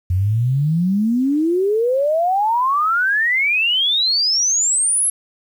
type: exponential sweep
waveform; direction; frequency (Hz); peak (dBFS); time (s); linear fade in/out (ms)
sine; up; 87.31 to 11175; -14; 0.1-5.1; 5
effects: 8-bit